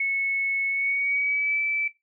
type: tone with pitch glide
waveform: sine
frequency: 2200 to 2316 Hz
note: C#7 to D7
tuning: -14 to -25 cents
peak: -22 dBFS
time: 0-1.88 s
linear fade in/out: 5 ms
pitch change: +89 cents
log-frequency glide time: 0.68-1.61 s
effects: noise-tail reverb RT60 0.2 s tail -17 dB re dry